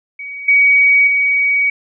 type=tone with level steps; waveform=sine; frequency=2259 Hz; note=C#7; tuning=32 cents sharp; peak=-25 / -7 / -11 dBFS; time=0.19-1.7 s; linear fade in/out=5 ms; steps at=0.48 / 1.07 s; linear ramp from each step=5 ms; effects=none